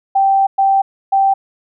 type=tone bursts at uneven times; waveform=sine; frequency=781 Hz; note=G5; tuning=7 cents flat; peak=-9 dBFS; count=3; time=0.15-0.47 / 0.58-0.82 / 1.12-1.34 s; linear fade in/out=10 ms; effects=none